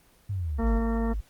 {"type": "linear sweep", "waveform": "sine", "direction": "down", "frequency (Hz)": [103.83, 41.2], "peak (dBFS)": -27, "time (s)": [0.29, 0.8], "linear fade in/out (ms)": 10}
{"type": "harmonic tone", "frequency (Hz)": 228.4, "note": "A#3", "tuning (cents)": -35, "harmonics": [1, 2, 3, 4, 5, 6, 8], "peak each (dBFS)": [-27, -33, -37, -39, -41, -43, -45], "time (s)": [0.58, 1.14], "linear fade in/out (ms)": 20}
{"type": "tone", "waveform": "sine", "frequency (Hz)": 51.91, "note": "G#1", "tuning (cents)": 0, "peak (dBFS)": -27, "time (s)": [0.6, 1.21], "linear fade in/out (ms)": 10}
{"effects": ["pink hiss -60 dBFS RMS until 1.29 s", "Opus 24 kbps"]}